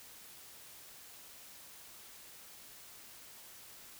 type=silence; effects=white hiss -54 dBFS RMS until 3.99 s